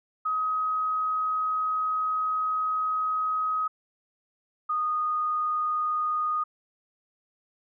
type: tone pair in turn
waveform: sine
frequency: 1264 / 1234.4 Hz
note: D#6 / D#6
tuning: +27 / -14 cents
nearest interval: unison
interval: 41 cents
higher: first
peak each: -24 dBFS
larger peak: neither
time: 0.25-3.68 / 4.69-6.44 s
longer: first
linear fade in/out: 10 ms
effects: none